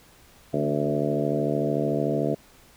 harmonic tone with a mistuned harmonic, 73.42 Hz, D2, in tune, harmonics 2 / 3 / 4 / 5 / 6 / 7 / 8 / 9, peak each -29 / -31 / -29 / -31 / -30 / -32 / -33 / -30 dBFS, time 0.53-2.35 s, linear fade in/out 10 ms, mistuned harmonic 4, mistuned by -24 cents, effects pink hiss -54 dBFS RMS until 2.76 s

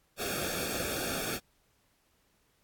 pink noise with comb filter, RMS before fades -34 dBFS, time 0.17-1.4 s, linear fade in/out 50 ms, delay 1 ms, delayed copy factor -0.9, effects pink hiss -71 dBFS RMS until 2.63 s + AAC 64 kbps

